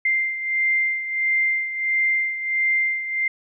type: beating tone pair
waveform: sine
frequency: 2093 / 2094.5 Hz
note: C7 / C7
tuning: 0 / +1 cents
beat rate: 1.5 Hz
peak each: -20 / -26 dBFS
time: 0.05-3.28 s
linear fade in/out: 5 ms
effects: none